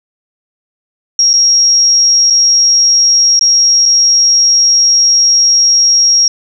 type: tone with dropouts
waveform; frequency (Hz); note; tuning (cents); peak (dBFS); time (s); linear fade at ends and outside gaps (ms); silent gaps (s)
sine; 5600; F8; +4; -5; 1.19-6.28; 2; 1.332-1.337 / 2.301-2.305 / 3.393-3.41 / 3.856-3.859
effects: none